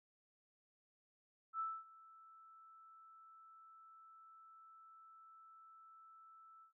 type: tone with ADSR envelope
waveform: sine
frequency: 1318.5 Hz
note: E6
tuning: in tune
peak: -37 dBFS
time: 1.53-6.73 s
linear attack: 66 ms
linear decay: 240 ms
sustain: -22 dB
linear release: 110 ms
effects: none